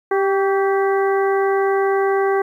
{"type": "harmonic tone with a mistuned harmonic", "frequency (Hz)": 392, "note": "G4", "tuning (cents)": 0, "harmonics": [1, 2, 3, 4, 5], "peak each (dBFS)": [-16, -22, -26, -28, -30], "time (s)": [0.11, 2.42], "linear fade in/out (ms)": 5, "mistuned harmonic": 3, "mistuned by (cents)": -48, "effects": ["9-bit"]}